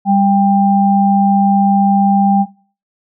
sine tone pair together, 198.3 / 793.2 Hz, G3 / G5, +20 / +20 cents, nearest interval 2 octaves, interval 2400 cents, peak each -11 dBFS, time 0.05-2.46 s, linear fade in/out 50 ms, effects noise-tail reverb RT60 0.4 s tail -18 dB re dry

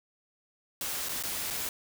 white noise with dropouts, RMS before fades -34 dBFS, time 0.81-1.69 s, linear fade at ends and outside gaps 1 ms, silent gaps 1.087-1.092 / 1.226-1.236 / 1.503-1.507 s, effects none

